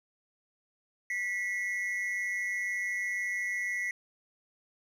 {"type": "tone pair together", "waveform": "triangle", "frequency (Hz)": [1962, 2156], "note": ["B6", "C#7"], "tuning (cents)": [-12, -49], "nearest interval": "major second", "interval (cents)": 163, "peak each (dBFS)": [-30, -34], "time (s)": [1.1, 3.91], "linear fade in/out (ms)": 2, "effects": []}